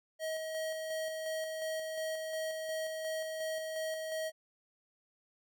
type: tone with tremolo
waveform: square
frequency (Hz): 635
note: D#5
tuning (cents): +35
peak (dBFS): -35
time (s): 0.19-4.32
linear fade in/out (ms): 50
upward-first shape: square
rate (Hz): 2.8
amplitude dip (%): 30
effects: none